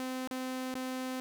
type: tone with dropouts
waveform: sawtooth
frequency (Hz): 257.7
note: C4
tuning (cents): -26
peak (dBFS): -31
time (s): 0-1.2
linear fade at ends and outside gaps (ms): 0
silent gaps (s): 0.274-0.311 / 0.741-0.753
effects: 11-bit